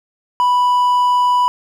triangle tone, 987 Hz, B5, 1 cent flat, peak -9 dBFS, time 0.4-1.48 s, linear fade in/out 0 ms, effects none

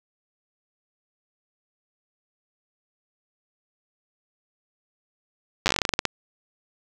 slowing click train, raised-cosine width 0.2 ms, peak -3 dBFS, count 15, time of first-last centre 5.66-6.053 s, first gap 9 ms, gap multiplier 1.16, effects none

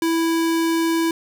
square tone, 329.6 Hz, E4, in tune, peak -18 dBFS, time 0.02-1.11 s, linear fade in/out 2 ms, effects none

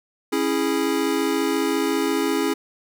square chord, C# minor, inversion none, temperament equal with one note detuned, 275 / 329.6 / 415.3 Hz, C#4 / E4 / G#4, -14 / 0 / 0 cents, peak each -25 dBFS, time 0.32-2.54 s, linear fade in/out 10 ms, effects none

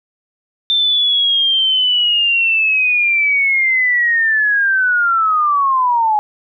sine linear sweep, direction down, 3582 to 830.6 Hz, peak -11 dBFS, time 0.7-6.19 s, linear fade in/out 0 ms, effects none

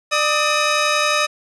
15% pulse tone pair together, 597.9 / 1267 Hz, D5 / D#6, +31 / +31 cents, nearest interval octave + minor second, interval 1300 cents, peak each -12 dBFS, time 0.11-1.27 s, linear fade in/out 20 ms, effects resampled to 22050 Hz + 8-bit

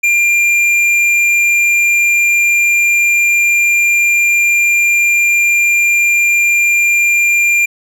sine tone with tanh clipping, 2391 Hz, D7, 30 cents sharp, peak -10 dBFS, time 0.03-7.66 s, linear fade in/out 10 ms, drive 10 dB, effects none

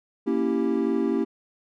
triangle chord, A# diminished seventh, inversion none, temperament equal, 233.1 / 277.2 / 329.6 / 392 Hz, A#3 / C#4 / E4 / G4, 0 / 0 / 0 / 0 cents, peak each -25 dBFS, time 0.26-1.25 s, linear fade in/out 20 ms, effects none

